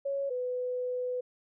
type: tone pair in turn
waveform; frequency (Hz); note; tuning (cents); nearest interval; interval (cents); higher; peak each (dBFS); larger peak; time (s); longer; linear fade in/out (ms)
sine; 554.4 / 499.2; C#5 / B4; 0 / +19; major second; 181; first; -29 / -30; first; 0.05-0.3 / 0.3-1.21; second; 10
effects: none